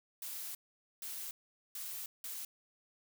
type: noise bursts at uneven times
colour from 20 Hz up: blue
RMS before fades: -43 dBFS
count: 4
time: 0.22-0.55 / 1.02-1.31 / 1.75-2.06 / 2.24-2.45 s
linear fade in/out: 2 ms
effects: none